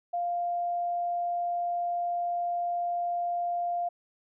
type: tone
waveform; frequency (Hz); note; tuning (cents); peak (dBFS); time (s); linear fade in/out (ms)
sine; 698.5; F5; 0; -27; 0.13-3.89; 10
effects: none